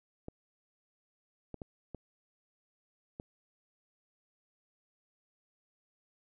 clicks, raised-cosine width 2 ms, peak -28 dBFS, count 5, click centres 0.284 / 1.543 / 1.618 / 1.947 / 3.199 s, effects none

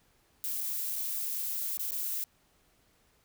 violet noise with dropouts, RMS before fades -34 dBFS, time 0.44-2.24 s, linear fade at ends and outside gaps 0 ms, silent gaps 0.607-0.612 / 0.957-0.961 / 1.772-1.794 / 1.908-1.919 s, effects pink hiss -68 dBFS RMS until 3.24 s

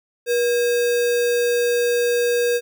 sine tone with sample-and-hold, 480 Hz, B4, 49 cents flat, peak -16 dBFS, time 0.26-2.61 s, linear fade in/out 50 ms, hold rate 2100 Hz, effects none

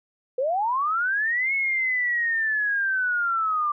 sine linear two-way sweep, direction up then down, 486.9 to 2200 to 1176 Hz, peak -21 dBFS, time 0.38-3.72 s, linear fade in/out 5 ms, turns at 1.54 s, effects none

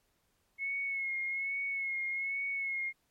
sine tone with vibrato, 2181 Hz, C#7, 29 cents flat, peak -32 dBFS, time 0.58-2.93 s, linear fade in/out 50 ms, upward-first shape sine, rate 1.2 Hz, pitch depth 36 cents each way, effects pink hiss -75 dBFS RMS until 3.1 s + MP3 64 kbps

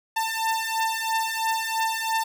sawtooth beating tone pair, 893 / 896 Hz, A5 / A5, +25 / +31 cents, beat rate 3 Hz, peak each -23 dBFS, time 0.16-2.24 s, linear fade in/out 10 ms, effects none

